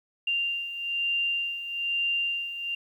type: beating tone pair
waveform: sine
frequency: 2785 / 2786.1 Hz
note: F7 / F7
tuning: -5 / -5 cents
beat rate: 1.1 Hz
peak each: -33 / -27 dBFS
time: 0.27-2.75 s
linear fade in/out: 5 ms
effects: 10-bit